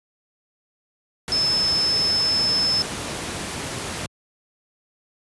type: tone in noise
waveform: sine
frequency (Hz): 5240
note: E8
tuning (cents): -11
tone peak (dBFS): -18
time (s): 1.32-2.82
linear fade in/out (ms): 0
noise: pink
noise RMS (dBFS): -29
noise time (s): 1.28-4.06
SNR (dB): +8
effects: high-pass 80 Hz 12 dB/octave + resampled to 24000 Hz